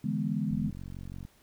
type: chord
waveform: sine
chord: E dominant seventh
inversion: third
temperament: equal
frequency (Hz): 146.83 / 164.81 / 207.7 / 246.9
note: D3 / E3 / G#3 / B3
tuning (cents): 0 / 0 / 0 / 0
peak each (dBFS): -34 / -34 / -31 / -35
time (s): 0.04-0.7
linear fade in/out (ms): 5
type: click train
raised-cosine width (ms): 5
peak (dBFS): -30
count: 35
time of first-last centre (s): 0.51-1.251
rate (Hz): 45.9
effects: pink hiss -63 dBFS RMS until 1.42 s